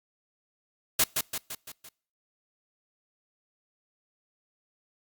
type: noise with echo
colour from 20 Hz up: white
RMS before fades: -22 dBFS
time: 0.99-1.04 s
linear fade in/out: 5 ms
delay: 170 ms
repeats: 5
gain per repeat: -5 dB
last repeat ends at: 1.89 s
effects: noise-tail reverb RT60 0.5 s tail -26 dB re dry + Opus 48 kbps